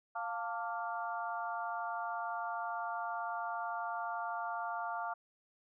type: harmonic tone with a mistuned harmonic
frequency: 233.1 Hz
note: A#3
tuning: in tune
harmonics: 3 / 4 / 5 / 6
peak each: -40 / -41 / -42 / -43 dBFS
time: 0.15-5.14 s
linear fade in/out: 10 ms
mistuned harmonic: 4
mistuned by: -67 cents
effects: none